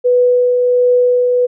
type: tone with tremolo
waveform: sine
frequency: 493.9 Hz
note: B4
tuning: in tune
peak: -7 dBFS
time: 0.04-1.47 s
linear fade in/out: 20 ms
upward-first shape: triangle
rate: 1.4 Hz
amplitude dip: 30%
effects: none